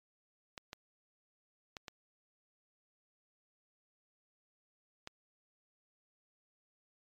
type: clicks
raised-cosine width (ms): 0.2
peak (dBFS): -26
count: 5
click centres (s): 0.578 / 0.731 / 1.768 / 1.882 / 5.074
effects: MP3 96 kbps